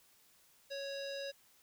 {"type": "tone with low-pass filter", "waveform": "square", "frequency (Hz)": 554, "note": "C#5", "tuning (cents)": -1, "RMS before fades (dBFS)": -42, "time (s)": [0.7, 1.32], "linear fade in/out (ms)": 20, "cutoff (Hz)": 4700, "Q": 4, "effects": ["white hiss -67 dBFS RMS until 1.62 s"]}